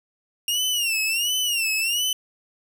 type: tone with vibrato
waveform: sawtooth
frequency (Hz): 2794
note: F7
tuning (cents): 0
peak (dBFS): -18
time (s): 0.48-2.13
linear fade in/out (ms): 2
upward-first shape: sine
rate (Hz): 1.4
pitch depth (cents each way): 140
effects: none